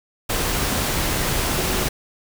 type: tone in noise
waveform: sine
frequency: 370 Hz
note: F#4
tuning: in tune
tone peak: -31 dBFS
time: 1.56-1.84 s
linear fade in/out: 10 ms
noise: pink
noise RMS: -22 dBFS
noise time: 0.29-1.89 s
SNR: -12 dB
effects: none